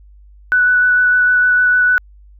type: tone with vibrato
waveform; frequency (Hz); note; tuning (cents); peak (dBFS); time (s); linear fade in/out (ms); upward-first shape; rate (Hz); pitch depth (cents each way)
sine; 1484; F#6; +5; -9; 0.52-1.98; 0; square; 6.6; 9
effects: added 50 Hz sine -40 dBFS peak until 2.39 s